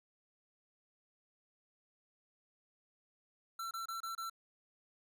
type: tone bursts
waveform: square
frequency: 1346 Hz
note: E6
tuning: 36 cents sharp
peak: -40 dBFS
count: 5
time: 3.59-4.298 s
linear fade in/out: 5 ms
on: 120 ms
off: 27 ms
effects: none